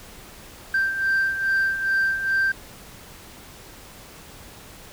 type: beating tone pair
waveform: sine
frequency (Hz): 1568 / 1570.4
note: G6 / G6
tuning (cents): 0 / +3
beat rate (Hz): 2.4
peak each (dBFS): -25 / -19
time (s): 0.74-2.52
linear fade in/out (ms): 5
effects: tanh soft clip ceiling -16 dBFS + pink hiss -44 dBFS RMS until 4.92 s